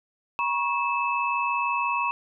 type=tone cluster; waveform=sine; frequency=957 / 1097 / 2617 Hz; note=A#5 / C#6 / E7; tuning=+45 / -18 / -13 cents; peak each=-27 / -27 / -28 dBFS; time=0.39-2.11 s; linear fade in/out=0 ms; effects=none